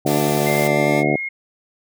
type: harmonic tone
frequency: 73.3 Hz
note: D2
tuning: 3 cents flat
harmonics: 2 / 3 / 4 / 5 / 6 / 7 / 8 / 9 / 10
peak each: -23 / -25 / -22 / -23 / -26 / -29 / -26 / -25 / -26 dBFS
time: 0.05-1.16 s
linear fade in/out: 5 ms
type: noise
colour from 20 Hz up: white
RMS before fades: -29 dBFS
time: 0.06-0.68 s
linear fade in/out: 10 ms
type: tone with vibrato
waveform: 20% pulse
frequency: 293.7 Hz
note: D4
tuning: in tune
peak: -17 dBFS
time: 0.06-1.04 s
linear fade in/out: 50 ms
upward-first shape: triangle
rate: 10 Hz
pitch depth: 20 cents each way
type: tone with pitch glide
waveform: sine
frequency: 2093 to 2149 Hz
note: C7 to C7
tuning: 0 to +46 cents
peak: -23 dBFS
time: 0.46-1.29 s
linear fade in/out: 10 ms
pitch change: +46 cents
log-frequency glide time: 0.73-1.02 s
effects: none